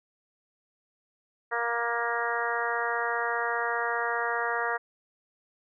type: harmonic tone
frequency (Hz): 235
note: A#3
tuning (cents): +14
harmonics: 2 / 3 / 4 / 5 / 6 / 7 / 8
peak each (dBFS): -34 / -34 / -34 / -34 / -34 / -34 / -34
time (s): 1.51-4.78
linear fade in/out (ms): 20
effects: none